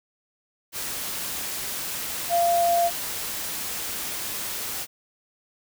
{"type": "tone in noise", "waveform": "sine", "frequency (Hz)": 689, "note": "F5", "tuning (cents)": -24, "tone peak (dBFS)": -18, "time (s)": [2.29, 2.91], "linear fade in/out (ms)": 50, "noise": "white", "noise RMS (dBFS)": -31, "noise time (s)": [0.72, 4.87], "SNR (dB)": 10, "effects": []}